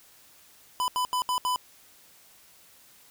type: tone bursts at uneven times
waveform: square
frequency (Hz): 1000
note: B5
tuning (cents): +21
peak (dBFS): -25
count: 5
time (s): 0.8-0.88 / 0.96-1.05 / 1.13-1.22 / 1.29-1.38 / 1.45-1.56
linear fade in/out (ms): 0
effects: white hiss -56 dBFS RMS until 3.1 s